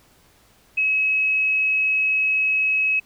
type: tone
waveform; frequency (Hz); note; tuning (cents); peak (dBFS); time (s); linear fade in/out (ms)
sine; 2564; E7; -49; -17; 0.77-3; 10
effects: pink hiss -56 dBFS RMS until 3.05 s